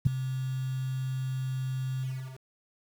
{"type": "tone with ADSR envelope", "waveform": "sine", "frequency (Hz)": 130.81, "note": "C3", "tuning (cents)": 0, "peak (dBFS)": -14, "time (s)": [0.05, 2.41], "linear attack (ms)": 17, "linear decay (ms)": 5, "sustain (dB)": -15, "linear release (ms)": 380, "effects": ["8-bit"]}